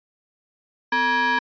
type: ring-modulated tone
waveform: square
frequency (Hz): 351.7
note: F4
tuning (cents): +12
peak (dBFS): -16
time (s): 0.92-1.39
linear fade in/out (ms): 5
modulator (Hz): 1310
effects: resampled to 11025 Hz